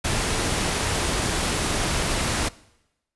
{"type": "noise", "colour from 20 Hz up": "pink", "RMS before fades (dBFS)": -24, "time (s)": [0.04, 2.49], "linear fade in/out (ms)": 10, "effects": ["noise-tail reverb RT60 0.9 s tail -21 dB re dry", "resampled to 24000 Hz"]}